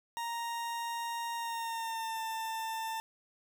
40% pulse tone with pitch glide, 933 to 892.9 Hz, A#5 to A5, +1 to +25 cents, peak -34 dBFS, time 0.17-3 s, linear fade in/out 0 ms, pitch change -76 cents, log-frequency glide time 1.36-2.21 s, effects none

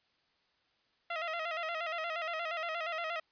15% pulse tone with vibrato, 659.3 Hz, E5, in tune, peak -28 dBFS, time 1.1-3.2 s, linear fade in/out 5 ms, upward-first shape square, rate 8.5 Hz, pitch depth 68 cents each way, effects white hiss -73 dBFS RMS until 3.31 s + resampled to 11025 Hz

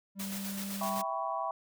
triangle tone with pitch glide, 196.1 to 198.04 Hz, G3 to G3, +1 to +18 cents, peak -35 dBFS, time 0.15-1.04 s, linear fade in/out 50 ms, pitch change +17 cents, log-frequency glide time 0.29-0.83 s
white noise with tremolo, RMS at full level -40 dBFS, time 0.19-1.02 s, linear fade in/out 10 ms, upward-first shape square, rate 7.8 Hz, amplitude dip 35%
sine chord, C# half-diminished seventh, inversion first, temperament equal with one note detuned, 659.3 / 784 / 987.8 / 1119 Hz, E5 / G5 / B5 / C#6, 0 / 0 / 0 / +16 cents, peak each -37 dBFS, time 0.81-1.51 s, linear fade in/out 2 ms
effects none

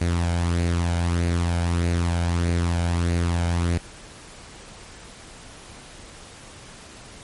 sawtooth tone with flanger, 86 Hz, F2, 26 cents flat, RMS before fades -22 dBFS, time 0.01-3.78 s, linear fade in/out 5 ms, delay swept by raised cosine 0.45 to 1.34 ms, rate 1.6 Hz, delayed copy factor +0.5, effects pink hiss -43 dBFS RMS until 7.23 s + MP3 48 kbps

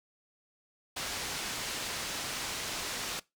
white low-pass noise, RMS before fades -37 dBFS, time 0.96-3.2 s, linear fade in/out 10 ms, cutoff 6200 Hz, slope 12 dB/octave, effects noise-tail reverb RT60 0.2 s tail -21 dB re dry

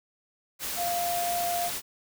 sine tone in noise, 698.5 Hz, F5, in tune, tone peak -27 dBFS, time 0.76-1.71 s, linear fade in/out 50 ms, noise white, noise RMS -33 dBFS, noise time 0.59-1.82 s, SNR +3 dB, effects none

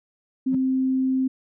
sine tone, 261.6 Hz, C4, in tune, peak -19 dBFS, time 0.46-1.28 s, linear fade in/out 10 ms
triangle tone with exponential growth, 185 Hz, F#3, in tune, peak -21 dBFS, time 0.48-0.55 s, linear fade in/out 2 ms, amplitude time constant 15 ms
effects none

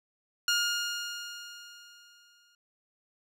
15% pulse tone with exponential decay, 1420 Hz, F6, 28 cents sharp, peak -17 dBFS, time 0.48-2.55 s, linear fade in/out 2 ms, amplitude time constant 450 ms, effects low-pass 11000 Hz 12 dB/octave

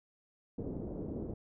white low-pass noise, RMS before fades -40 dBFS, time 0.58-1.34 s, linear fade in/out 5 ms, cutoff 430 Hz, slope 24 dB/octave, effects none

